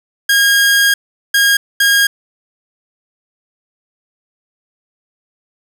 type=tone bursts at uneven times; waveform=sawtooth; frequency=1628 Hz; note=G#6; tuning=35 cents flat; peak=-5 dBFS; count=3; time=0.29-0.94 / 1.34-1.57 / 1.8-2.07 s; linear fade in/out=5 ms; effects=none